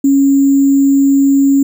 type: tone with sample-and-hold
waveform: sine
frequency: 276.1 Hz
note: C#4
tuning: 7 cents flat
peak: -6 dBFS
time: 0.04-1.63 s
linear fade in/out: 5 ms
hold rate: 7350 Hz
effects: none